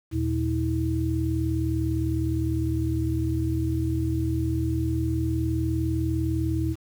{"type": "tone cluster", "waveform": "sine", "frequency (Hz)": [79.2, 119, 322], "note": ["D#2", "A#2", "E4"], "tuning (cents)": [31, 36, -41], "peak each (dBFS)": -27, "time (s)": [0.11, 6.76], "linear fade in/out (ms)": 50, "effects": ["8-bit"]}